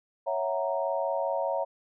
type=chord; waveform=sine; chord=F# dominant seventh; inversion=second; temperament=equal; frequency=554.4 / 659.3 / 740 / 932.3 Hz; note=C#5 / E5 / F#5 / A#5; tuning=0 / 0 / 0 / 0 cents; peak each=-30 / -31 / -35 / -33 dBFS; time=0.26-1.65 s; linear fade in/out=20 ms; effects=none